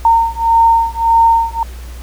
sine beating tone pair, 915 / 916.7 Hz, A#5 / A#5, -32 / -29 cents, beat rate 1.7 Hz, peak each -11 dBFS, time 0.05-1.63 s, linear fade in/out 2 ms, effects added 60 Hz sine -26 dBFS peak until 2.02 s + pink hiss -39 dBFS RMS until 2.02 s

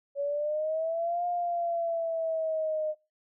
sine exponential two-way sweep, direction up then down, 560 to 708 to 613 Hz, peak -27 dBFS, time 0.15-2.95 s, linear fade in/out 50 ms, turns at 1.26 s, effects noise-tail reverb RT60 0.3 s tail -25 dB re dry

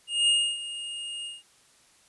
square tone with ADSR envelope, 2843 Hz, F7, 30 cents sharp, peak -19 dBFS, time 0.07-1.43 s, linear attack 210 ms, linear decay 290 ms, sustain -15 dB, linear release 180 ms, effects white hiss -60 dBFS RMS until 2.08 s + resampled to 24000 Hz

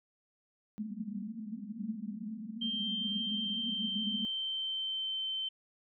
pink band-pass noise, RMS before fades -40 dBFS, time 0.78-4.25 s, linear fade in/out 0 ms, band 200 to 230 Hz, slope 96 dB/octave
sine tone with pitch glide, 3149 to 3093 Hz, G7 to G7, +7 to -24 cents, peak -33 dBFS, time 2.61-5.49 s, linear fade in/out 10 ms, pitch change -31 cents, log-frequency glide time 3.15-5.25 s
effects none

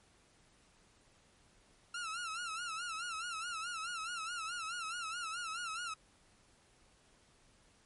sawtooth tone with vibrato, 1359 Hz, F6, 48 cents flat, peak -35 dBFS, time 1.94-5.94 s, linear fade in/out 5 ms, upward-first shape sine, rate 4.7 Hz, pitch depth 110 cents each way, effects pink hiss -67 dBFS RMS until 7.85 s + MP3 48 kbps

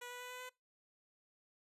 10% pulse tone with pitch steps, 488.6 / 492.6 / 496.6 / 500.6 / 504.7 Hz, B4 / B4 / B4 / B4 / B4, -19 / -5 / +9 / +23 / +38 cents, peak -38 dBFS, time 0.01-0.495 s, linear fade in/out 10 ms, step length 97 ms, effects noise-tail reverb RT60 0.2 s tail -21 dB re dry + resampled to 32000 Hz

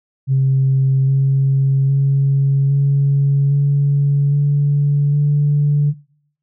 sine tone with pitch steps, 134.1 / 135.97 / 137.87 / 139.79 / 141.75 / 143.72 / 145.73 Hz, C3 / C#3 / C#3 / C#3 / C#3 / D3 / D3, +43 / -33 / -9 / +15 / +39 / -37 / -13 cents, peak -10 dBFS, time 0.27-5.94 s, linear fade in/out 50 ms, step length 810 ms, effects noise-tail reverb RT60 0.7 s tail -24 dB re dry + tanh soft clip ceiling -7 dBFS

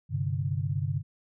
sine chord, G suspended fourth, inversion none, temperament equal, 98 / 130.81 / 146.83 Hz, G2 / C3 / D3, 0 / 0 / 0 cents, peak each -31 dBFS, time 0.09-1.03 s, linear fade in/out 50 ms, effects none

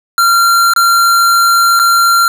square tone with dropouts, 1377 Hz, F6, 25 cents flat, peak -7 dBFS, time 0.18-2.28 s, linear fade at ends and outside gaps 1 ms, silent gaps 0.736-0.762 / 1.792-1.797 s, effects none

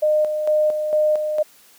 sine tone with tremolo, 610 Hz, D#5, 34 cents flat, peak -14 dBFS, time 0.02-1.43 s, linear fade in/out 10 ms, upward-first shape square, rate 2.2 Hz, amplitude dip 50%, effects white hiss -51 dBFS RMS until 1.78 s + high-pass 150 Hz 12 dB/octave

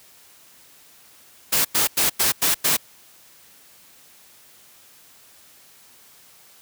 white noise bursts, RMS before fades -19 dBFS, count 6, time 1.52-2.77 s, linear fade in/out 10 ms, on 130 ms, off 94 ms, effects white hiss -51 dBFS RMS until 6.61 s + high-pass 60 Hz 12 dB/octave

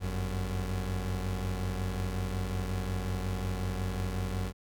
30% pulse tone pair together, 49 / 92.5 Hz, G1 / F#2, 0 / 0 cents, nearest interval major seventh, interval 1100 cents, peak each -32 / -30 dBFS, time 0-4.53 s, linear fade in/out 50 ms, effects none

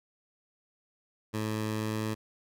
15% pulse tone with pitch glide, 108.4 to 109.03 Hz, A2 to A2, -25 to -15 cents, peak -24 dBFS, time 1.33-2.15 s, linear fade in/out 20 ms, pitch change +10 cents, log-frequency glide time 1.72-2.01 s, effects none

